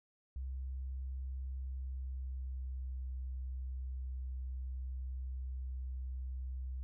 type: tone with pitch glide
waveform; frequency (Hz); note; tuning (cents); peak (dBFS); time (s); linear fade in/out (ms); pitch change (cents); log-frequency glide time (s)
sine; 65.4 to 64.24; C2 to C2; 0 to -31; -38; 0.36-6.83; 0; -31; 1.54-3.1
effects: none